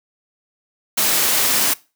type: noise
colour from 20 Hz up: white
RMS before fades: -17 dBFS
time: 0.97-1.74 s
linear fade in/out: 10 ms
effects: noise-tail reverb RT60 0.3 s tail -21 dB re dry + high-pass 150 Hz 12 dB/octave